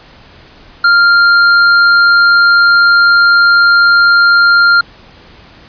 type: tone with hard clipping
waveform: triangle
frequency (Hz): 1396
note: F6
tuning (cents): -1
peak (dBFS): -6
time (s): 0.84-4.81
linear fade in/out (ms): 5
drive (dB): 15
effects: pink hiss -39 dBFS RMS until 5.68 s + resampled to 11025 Hz